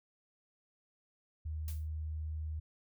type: tone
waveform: sine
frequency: 77.78 Hz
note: D#2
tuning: in tune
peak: -36 dBFS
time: 1.45-2.6 s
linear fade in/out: 10 ms
type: noise with exponential decay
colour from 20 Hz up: blue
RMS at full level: -44 dBFS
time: 1.68-1.88 s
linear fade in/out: 1 ms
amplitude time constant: 43 ms
effects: none